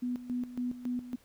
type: tone with tremolo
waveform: sine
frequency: 246.9 Hz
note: B3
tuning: in tune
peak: -30 dBFS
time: 0.02-1.16 s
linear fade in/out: 10 ms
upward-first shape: square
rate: 3.6 Hz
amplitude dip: 75%
effects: pink hiss -64 dBFS RMS until 1.24 s